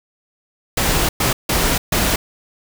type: noise bursts at uneven times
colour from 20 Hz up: pink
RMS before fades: -17 dBFS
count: 4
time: 0.77-1.09 / 1.2-1.33 / 1.49-1.78 / 1.92-2.16 s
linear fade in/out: 5 ms
effects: none